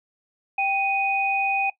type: tone pair together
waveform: sine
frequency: 784 / 2489 Hz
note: G5 / D#7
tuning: 0 / 0 cents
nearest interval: octave + minor sixth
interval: 2000 cents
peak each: -23 dBFS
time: 0.58-1.7 s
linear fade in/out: 5 ms
effects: noise-tail reverb RT60 0.1 s tail -18 dB re dry